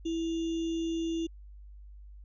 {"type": "tone with sample-and-hold", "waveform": "sine", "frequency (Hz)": 329.6, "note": "E4", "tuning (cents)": 0, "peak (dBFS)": -29, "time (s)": [0.05, 1.27], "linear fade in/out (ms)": 10, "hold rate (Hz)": 3150, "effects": ["added 50 Hz sine -46 dBFS peak until 2.24 s", "resampled to 16000 Hz"]}